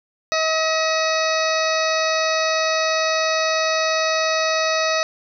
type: harmonic tone with a mistuned harmonic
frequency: 637 Hz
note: D#5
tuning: 41 cents sharp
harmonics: 1 / 2 / 3 / 4 / 6 / 7 / 8 / 9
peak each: -21 / -24 / -26 / -27 / -29 / -29 / -30 / -31 dBFS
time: 0.32-5.03 s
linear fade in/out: 0 ms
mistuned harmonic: 9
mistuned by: +55 cents
effects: none